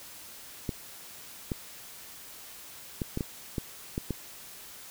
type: clicks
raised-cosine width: 3 ms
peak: -17 dBFS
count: 8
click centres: 0.692 / 1.518 / 3.018 / 3.174 / 3.208 / 3.582 / 3.979 / 4.107 s
effects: white hiss -47 dBFS RMS until 4.9 s